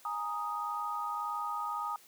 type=chord; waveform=sine; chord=Ab suspended second; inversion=none; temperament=equal; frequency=830.6 / 932.3 / 1244.5 Hz; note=Ab5 / Bb5 / Eb6; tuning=0 / 0 / 0 cents; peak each=-40 / -39 / -35 dBFS; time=0.05-1.96 s; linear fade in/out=2 ms; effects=white hiss -59 dBFS RMS until 2.07 s + high-pass 150 Hz 12 dB/octave